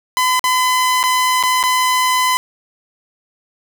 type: tone with dropouts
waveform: sawtooth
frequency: 1013 Hz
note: B5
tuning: 44 cents sharp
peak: -9 dBFS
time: 0.17-2.37 s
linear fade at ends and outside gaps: 0 ms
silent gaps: 0.394-0.441 / 1.03-1.038 / 1.428-1.436 / 1.629-1.637 s
effects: none